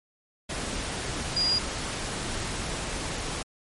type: tone in noise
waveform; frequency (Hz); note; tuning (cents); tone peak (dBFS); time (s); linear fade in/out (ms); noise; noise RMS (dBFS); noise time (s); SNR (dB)
sine; 4859; D#8; -42; -22; 1.36-1.59; 10; pink; -32; 0.49-3.43; +7
effects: low-pass 12000 Hz 12 dB/octave + MP3 48 kbps